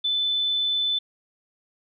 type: tone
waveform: sine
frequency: 3512 Hz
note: A7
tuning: 4 cents flat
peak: -21 dBFS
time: 0.04-0.99 s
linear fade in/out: 10 ms
effects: none